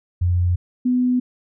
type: tone pair in turn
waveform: sine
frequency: 88.6 / 249.7 Hz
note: F2 / B3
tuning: +25 / +19 cents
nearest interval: octave + tritone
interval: 1794 cents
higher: second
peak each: -15 dBFS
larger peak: neither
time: 0.21-0.56 / 0.85-1.2 s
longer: neither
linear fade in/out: 10 ms
effects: none